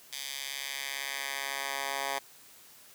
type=tone with high-pass filter sweep; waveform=10% pulse; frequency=137.9 Hz; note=C#3; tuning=9 cents flat; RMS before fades=-36 dBFS; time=0.12-2.19 s; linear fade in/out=10 ms; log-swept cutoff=3500 to 900 Hz; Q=1.1; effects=white hiss -55 dBFS RMS until 2.94 s + high-pass 80 Hz 12 dB/octave